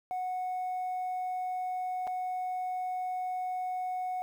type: tone with dropouts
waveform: sine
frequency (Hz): 736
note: F#5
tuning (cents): -9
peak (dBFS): -29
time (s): 0.11-4.22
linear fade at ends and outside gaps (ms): 0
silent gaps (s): 2.07-2.075
effects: tanh soft clip ceiling -30 dBFS + 10-bit